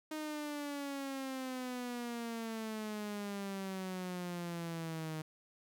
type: exponential sweep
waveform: sawtooth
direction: down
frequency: 311.1 to 155.56 Hz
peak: -35 dBFS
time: 0.11-5.22 s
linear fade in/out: 5 ms
effects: none